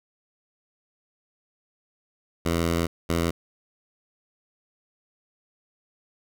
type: tone bursts at uneven times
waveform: 10% pulse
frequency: 84.1 Hz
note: E2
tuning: 35 cents sharp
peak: -14 dBFS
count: 2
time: 2.45-2.87 / 3.09-3.31 s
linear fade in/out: 10 ms
effects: none